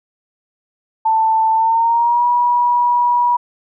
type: tone with pitch glide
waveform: sine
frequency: 887 to 967.3 Hz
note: A5 to B5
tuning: +14 to -36 cents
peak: -11 dBFS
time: 1.05-3.37 s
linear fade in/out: 10 ms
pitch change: +150 cents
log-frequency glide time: 1.53-2.26 s
effects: none